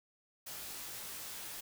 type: noise with comb filter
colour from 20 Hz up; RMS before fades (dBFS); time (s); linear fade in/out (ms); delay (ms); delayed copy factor
white; -45; 0.46-1.61; 10; 19; -0.8
effects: none